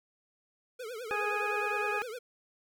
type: tone with vibrato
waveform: square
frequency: 466.2 Hz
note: A#4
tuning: in tune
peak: -39 dBFS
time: 0.79-2.19 s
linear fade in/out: 10 ms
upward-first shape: triangle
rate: 9.7 Hz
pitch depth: 200 cents each way
type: harmonic tone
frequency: 415.3 Hz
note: G#4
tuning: in tune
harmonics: 1 / 2 / 3 / 4 / 6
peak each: -36 / -36 / -36 / -36 / -36 dBFS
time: 1.11-2.02 s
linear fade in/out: 0 ms
effects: none